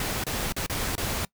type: noise with dropouts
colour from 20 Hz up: pink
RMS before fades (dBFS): -29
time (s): 0-1.25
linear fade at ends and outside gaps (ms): 2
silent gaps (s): 0.239-0.266 / 0.523-0.564 / 0.664-0.697 / 0.954-0.979
effects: noise-tail reverb RT60 0.1 s tail -23 dB re dry